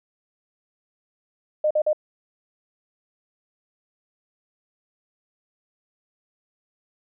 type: tone bursts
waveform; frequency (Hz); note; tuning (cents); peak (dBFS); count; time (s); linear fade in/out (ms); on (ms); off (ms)
sine; 610; D#5; -34; -17; 3; 1.64-1.931; 5; 67; 45
effects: none